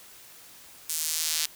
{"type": "tone with high-pass filter sweep", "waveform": "square", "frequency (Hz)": 78.9, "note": "D#2", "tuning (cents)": 25, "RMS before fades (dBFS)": -29, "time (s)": [0.89, 1.46], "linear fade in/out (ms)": 5, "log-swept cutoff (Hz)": [7800, 4300], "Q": 0.98, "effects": ["white hiss -50 dBFS RMS until 1.55 s"]}